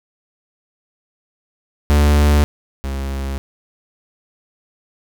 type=tone pair in turn; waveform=45% pulse; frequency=73.42 / 67.99 Hz; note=D2 / C#2; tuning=0 / -33 cents; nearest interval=minor second; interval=133 cents; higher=first; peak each=-10 / -21 dBFS; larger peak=first; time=1.9-2.44 / 2.84-3.38 s; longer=neither; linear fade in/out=0 ms; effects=none